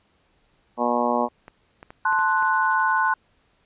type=harmonic tone; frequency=120.8 Hz; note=B2; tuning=38 cents flat; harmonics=2 / 3 / 4 / 5 / 6 / 7 / 8 / 9; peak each=-26 / -32 / -28 / -26 / -29 / -26 / -28 / -28 dBFS; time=0.77-1.29 s; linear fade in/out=50 ms
type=clicks; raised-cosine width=0.5 ms; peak=-25 dBFS; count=6; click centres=1.481 / 1.829 / 1.905 / 2.126 / 2.19 / 2.425 s
type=chord; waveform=sine; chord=F# diminished; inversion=first; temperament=equal; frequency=880 / 1046.5 / 1480 Hz; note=A5 / C6 / F#6; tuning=0 / 0 / 0 cents; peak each=-23 / -22 / -22 dBFS; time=2.05-3.14 s; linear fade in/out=5 ms
type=noise bursts; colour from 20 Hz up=violet; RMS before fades=-37 dBFS; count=11; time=2.19-3.095 s; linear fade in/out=5 ms; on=55 ms; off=30 ms
effects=pink hiss -64 dBFS RMS until 3.65 s + resampled to 8000 Hz